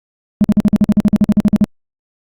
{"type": "tone bursts", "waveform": "sine", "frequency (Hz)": 207.7, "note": "G#3", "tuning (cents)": 0, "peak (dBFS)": -4, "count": 16, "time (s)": [0.41, 1.642], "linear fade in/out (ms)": 0, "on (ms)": 32, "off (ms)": 48, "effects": ["tanh soft clip ceiling -4 dBFS", "Opus 48 kbps"]}